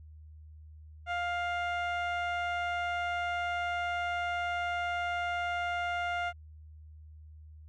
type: tone with low-pass filter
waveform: 15% pulse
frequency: 702 Hz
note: F5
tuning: 9 cents sharp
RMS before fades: -33 dBFS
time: 1.06-6.33 s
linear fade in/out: 50 ms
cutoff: 2300 Hz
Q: 0.55
effects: added 77 Hz sine -48 dBFS peak until 7.68 s